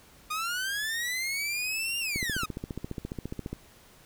sawtooth linear two-way sweep, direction up then down, 1217 to 2819 to 1217 Hz, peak -26 dBFS, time 0.3-2.46 s, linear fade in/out 10 ms, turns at 1.99 s
click train, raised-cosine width 3 ms, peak -21 dBFS, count 21, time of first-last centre 2.16-3.53 s, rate 14.6 Hz
effects pink hiss -56 dBFS RMS until 4.05 s

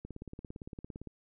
click train, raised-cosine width 3 ms, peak -30 dBFS, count 19, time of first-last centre 0.05-1.073 s, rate 17.6 Hz, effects none

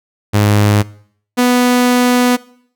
sawtooth tone pair in turn, 103.83 / 247 Hz, G#2 / B3, 0 / 0 cents, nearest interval octave + minor third, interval 1500 cents, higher second, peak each -5 dBFS, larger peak neither, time 0.33-0.83 / 1.37-2.37 s, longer second, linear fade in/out 20 ms, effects noise-tail reverb RT60 0.6 s tail -21 dB re dry

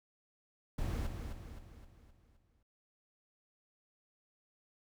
brown noise with echo, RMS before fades -36 dBFS, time 0.78-1.07 s, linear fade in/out 5 ms, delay 260 ms, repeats 6, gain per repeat -6 dB, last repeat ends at 2.63 s, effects none

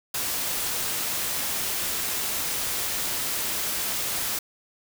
white noise, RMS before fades -28 dBFS, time 0.14-4.39 s, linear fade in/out 5 ms, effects none

